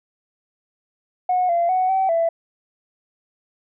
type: tone with pitch steps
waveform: sine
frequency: 730 / 686 / 743 / 765 / 666 Hz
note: F#5 / F5 / F#5 / G5 / E5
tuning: -24 / -31 / +7 / -42 / +18 cents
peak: -15 dBFS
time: 1.29-2.29 s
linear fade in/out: 5 ms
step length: 200 ms
effects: tanh soft clip ceiling -12 dBFS